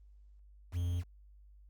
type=tone with quantisation; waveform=triangle; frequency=87.31 Hz; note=F2; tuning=in tune; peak=-29 dBFS; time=0.72-1.04 s; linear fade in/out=50 ms; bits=9; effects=added 50 Hz sine -55 dBFS peak until 1.69 s + Opus 32 kbps